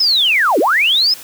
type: linear two-way sweep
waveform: sine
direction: down then up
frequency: 5274 to 261.5 to 5274 Hz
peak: -10 dBFS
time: 0-1.14 s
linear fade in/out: 5 ms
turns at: 0.59 s
effects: white hiss -35 dBFS RMS until 1.23 s + high-pass 80 Hz 12 dB/octave